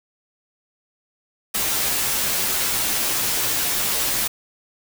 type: noise with comb filter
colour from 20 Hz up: white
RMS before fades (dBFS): -22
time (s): 1.54-4.28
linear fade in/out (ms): 10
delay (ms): 12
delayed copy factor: -0.8
effects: none